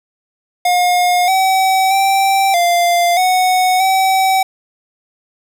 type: tone with pitch steps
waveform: square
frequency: 715 / 762 / 779 / 695 / 739 / 764 Hz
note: F5 / G5 / G5 / F5 / F#5 / G5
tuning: +41 / -49 / -11 / -9 / -2 / -45 cents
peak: -11 dBFS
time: 0.65-4.43 s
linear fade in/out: 5 ms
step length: 630 ms
effects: 7-bit